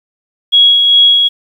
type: tone with tremolo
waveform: sine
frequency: 3322 Hz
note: G#7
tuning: in tune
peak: -3 dBFS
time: 0.52-1.29 s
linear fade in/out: 20 ms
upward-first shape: sine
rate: 2.5 Hz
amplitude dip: 35%
effects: 7-bit